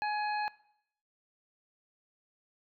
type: harmonic tone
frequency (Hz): 840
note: G#5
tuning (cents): +19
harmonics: 1 / 2 / 3 / 5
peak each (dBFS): -31 / -37 / -41 / -45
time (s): 0.02-0.48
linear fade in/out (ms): 0
effects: noise-tail reverb RT60 0.7 s tail -20 dB re dry